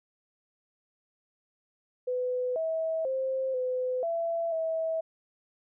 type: tone with pitch steps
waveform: sine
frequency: 501 / 646 / 527 / 507 / 670 / 648 Hz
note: B4 / E5 / C5 / B4 / E5 / E5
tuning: +25 / -35 / +12 / +45 / +28 / -30 cents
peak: -27 dBFS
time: 2.07-5.01 s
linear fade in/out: 10 ms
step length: 490 ms
effects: none